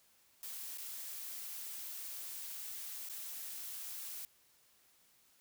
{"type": "noise with dropouts", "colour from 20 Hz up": "blue", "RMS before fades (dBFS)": -45, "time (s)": [0.43, 4.25], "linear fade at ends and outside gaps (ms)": 0, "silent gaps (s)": [[0.775, 0.783], [3.088, 3.097]], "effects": ["white hiss -69 dBFS RMS until 5.4 s"]}